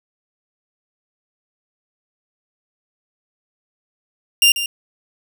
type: tone with echo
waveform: sawtooth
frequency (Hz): 2794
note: F7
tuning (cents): 0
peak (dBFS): -6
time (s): 4.42-4.52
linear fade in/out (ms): 2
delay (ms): 140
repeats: 1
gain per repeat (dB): -11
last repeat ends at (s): 4.66
effects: none